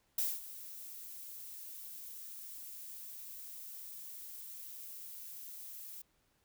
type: noise with ADSR envelope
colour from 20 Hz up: violet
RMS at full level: -32 dBFS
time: 0.18-6.02 s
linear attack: 4 ms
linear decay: 210 ms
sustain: -16 dB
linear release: 7 ms
effects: pink hiss -75 dBFS RMS until 6.44 s